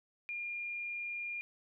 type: tone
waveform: sine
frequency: 2410 Hz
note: D7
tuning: 44 cents sharp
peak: -37 dBFS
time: 0.29-1.41 s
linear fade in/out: 0 ms
effects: none